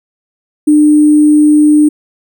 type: tone with sample-and-hold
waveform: sine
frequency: 300 Hz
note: D4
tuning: 37 cents sharp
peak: -3 dBFS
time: 0.67-1.89 s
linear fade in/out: 10 ms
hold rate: 8820 Hz
effects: none